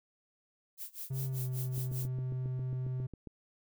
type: noise with tremolo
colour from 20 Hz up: violet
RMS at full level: -41 dBFS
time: 0.77-2.09 s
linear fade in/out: 50 ms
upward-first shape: sine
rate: 5.1 Hz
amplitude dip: 95%
type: tone with pitch glide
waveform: triangle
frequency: 132.7 to 128.25 Hz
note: C3 to C3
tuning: +25 to -34 cents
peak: -31 dBFS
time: 1.1-3.07 s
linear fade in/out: 10 ms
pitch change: -59 cents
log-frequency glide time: 1.26-1.43 s
type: click train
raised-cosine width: 3 ms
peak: -32 dBFS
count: 12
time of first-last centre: 1.78-3.273 s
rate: 7.37 Hz
effects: none